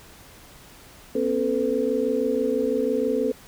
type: tone cluster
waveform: sine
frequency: 243.7 / 269.8 / 440 / 501 Hz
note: B3 / C#4 / A4 / B4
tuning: -23 / -47 / 0 / +25 cents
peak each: -29 / -27 / -24 / -26 dBFS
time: 1.15-3.32 s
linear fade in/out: 5 ms
effects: pink hiss -48 dBFS RMS until 3.47 s